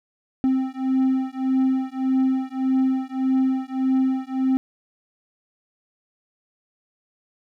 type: beating tone pair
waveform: triangle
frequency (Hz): 261.6 / 263.3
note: C4 / C4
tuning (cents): 0 / +11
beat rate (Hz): 1.7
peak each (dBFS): -20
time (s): 0.44-4.57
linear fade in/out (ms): 0
effects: none